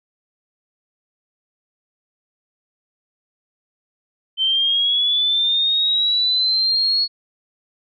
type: linear sweep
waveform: sine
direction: up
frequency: 3087 to 4364 Hz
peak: -15 dBFS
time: 4.37-7.08 s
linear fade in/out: 50 ms
effects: none